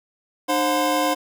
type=tone cluster; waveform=square; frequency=301.8 / 531 / 720 / 1024 Hz; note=D4 / C5 / F#5 / C6; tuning=+47 / +25 / -47 / -38 cents; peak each=-25 dBFS; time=0.48-1.15 s; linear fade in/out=20 ms; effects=none